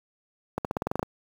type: accelerating click train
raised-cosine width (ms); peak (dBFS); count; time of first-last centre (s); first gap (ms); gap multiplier
1; -13; 10; 0.58-1.029; 68; 0.92
effects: high-pass 80 Hz 12 dB/octave + 7-bit